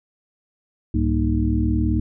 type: tone cluster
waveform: sine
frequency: 66.6 / 105.4 / 193.5 / 232.6 / 310.5 Hz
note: C2 / G#2 / G3 / A#3 / D#4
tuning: +31 / +26 / -22 / -4 / -3 cents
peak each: -21 / -23 / -30 / -24 / -24 dBFS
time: 0.94-2 s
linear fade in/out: 5 ms
effects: none